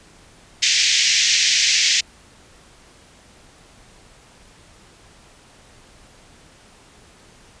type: band-pass noise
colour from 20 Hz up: white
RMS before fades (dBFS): -17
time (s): 0.62-2.01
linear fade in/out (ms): 10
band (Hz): 1900 to 6600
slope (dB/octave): 48
effects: pink hiss -49 dBFS RMS until 7.6 s + resampled to 22050 Hz